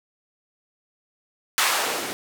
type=noise with band-pass filter sweep; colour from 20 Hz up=blue; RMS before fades=-24 dBFS; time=1.58-2.13 s; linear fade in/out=0 ms; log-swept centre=1300 to 260 Hz; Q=1.1; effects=none